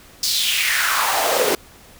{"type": "noise with high-pass filter sweep", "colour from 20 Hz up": "pink", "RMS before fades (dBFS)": -19, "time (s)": [0.23, 1.55], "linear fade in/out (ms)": 2, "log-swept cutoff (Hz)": [5000, 370], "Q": 3.5, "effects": ["pink hiss -46 dBFS RMS until 1.99 s"]}